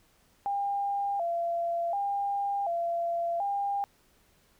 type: tone with vibrato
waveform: sine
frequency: 740 Hz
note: F#5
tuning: in tune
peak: -27 dBFS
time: 0.46-3.84 s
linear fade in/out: 0 ms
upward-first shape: square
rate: 0.68 Hz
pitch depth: 140 cents each way
effects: pink hiss -65 dBFS RMS until 4.59 s